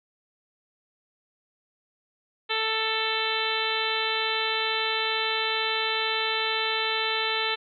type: harmonic tone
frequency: 442.2 Hz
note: A4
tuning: 9 cents sharp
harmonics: 1 / 2 / 3 / 4 / 5 / 6 / 7 / 8 / 9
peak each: -33 / -33 / -33 / -33 / -33 / -33 / -33 / -33 / -33 dBFS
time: 2.49-7.56 s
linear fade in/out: 20 ms
effects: none